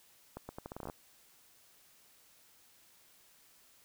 accelerating click train, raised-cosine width 1 ms, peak -28 dBFS, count 12, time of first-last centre 0.37-0.899 s, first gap 120 ms, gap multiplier 0.79, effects white hiss -64 dBFS RMS until 3.84 s

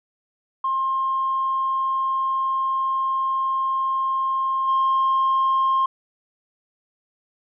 sine tone with level steps, 1063 Hz, C6, 27 cents sharp, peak -19 / -15 dBFS, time 0.64-5.86 s, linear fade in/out 5 ms, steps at 4.67 s, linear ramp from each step 20 ms, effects tanh soft clip ceiling -14 dBFS

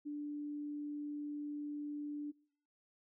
sine tone, 293.7 Hz, D4, in tune, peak -39 dBFS, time 0.05-2.32 s, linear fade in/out 20 ms, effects noise-tail reverb RT60 0.7 s tail -26 dB re dry

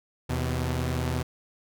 sawtooth tone pair together, 80.6 / 126.3 Hz, E2 / B2, -38 / +39 cents, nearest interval minor sixth, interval 777 cents, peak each -25 dBFS, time 0.29-1.23 s, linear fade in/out 10 ms, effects none

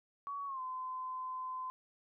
sine tone with pitch glide, 1126 to 1026.6 Hz, C#6 to C6, +27 to -33 cents, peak -38 dBFS, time 0.27-1.7 s, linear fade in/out 0 ms, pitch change -160 cents, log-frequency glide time 0.46-0.61 s, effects none

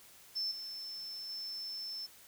sine tone with level steps, 5300 Hz, E8, 9 cents sharp, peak -33 / -41 / -39 dBFS, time 0.35-2.07 s, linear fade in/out 20 ms, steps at 0.51 / 1.29 s, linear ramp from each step 5 ms, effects white hiss -58 dBFS RMS until 2.27 s

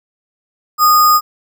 sine tone with sample-and-hold, 1230 Hz, D#6, 20 cents flat, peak -6 dBFS, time 0.78-1.21 s, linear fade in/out 50 ms, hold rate 6300 Hz, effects none

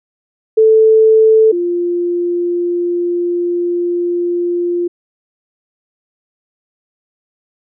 sine tone pair in turn, 440 / 349.2 Hz, A4 / F4, 0 / 0 cents, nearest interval major third, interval 400 cents, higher first, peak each -5 / -13 dBFS, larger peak first, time 0.57-1.52 / 1.52-4.88 s, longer second, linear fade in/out 10 ms, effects none

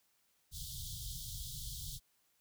pink band-stop noise, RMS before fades -44 dBFS, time 0.51-2 s, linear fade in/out 50 ms, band 160 to 3200 Hz, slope 96 dB/octave, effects white hiss -75 dBFS RMS until 2.4 s

